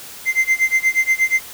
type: tone with tremolo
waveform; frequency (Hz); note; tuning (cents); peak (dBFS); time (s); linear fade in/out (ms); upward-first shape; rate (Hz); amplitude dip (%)
triangle; 2081; C7; -10; -9; 0.25-1.41; 50; sine; 8.4; 95
effects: white hiss -36 dBFS RMS until 1.53 s